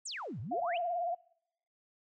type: exponential two-way sweep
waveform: sine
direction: down then up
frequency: 8880 to 96.4 to 3251 Hz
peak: -38 dBFS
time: 0.05-0.78 s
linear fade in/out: 10 ms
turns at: 0.4 s
type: tone with vibrato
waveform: sine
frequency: 694 Hz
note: F5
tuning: 11 cents flat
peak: -31 dBFS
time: 0.51-1.15 s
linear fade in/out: 10 ms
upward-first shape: triangle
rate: 18 Hz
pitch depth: 82 cents each way
effects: noise-tail reverb RT60 0.8 s tail -25 dB re dry